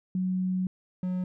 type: tone pair in turn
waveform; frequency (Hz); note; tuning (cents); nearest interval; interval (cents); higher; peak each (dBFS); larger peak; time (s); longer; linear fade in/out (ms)
sine / triangle; 185 / 182.66; F#3 / F#3; 0 / -22; unison; 22; first; -25; neither; 0.15-0.67 / 1.03-1.24; first; 2
effects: none